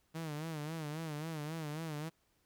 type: tone with vibrato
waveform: sawtooth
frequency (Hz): 155.7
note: D#3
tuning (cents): +2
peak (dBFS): -35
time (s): 0.14-2.1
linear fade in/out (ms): 20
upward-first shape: sine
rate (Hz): 3.7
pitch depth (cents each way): 100
effects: pink hiss -75 dBFS RMS until 2.45 s